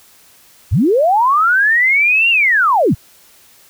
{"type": "linear two-way sweep", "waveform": "sine", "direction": "up then down", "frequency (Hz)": [61.74, 2809, 61.74], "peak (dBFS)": -9, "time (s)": [0.71, 2.95], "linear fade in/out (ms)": 20, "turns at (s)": 2.3, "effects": ["white hiss -47 dBFS RMS until 3.69 s"]}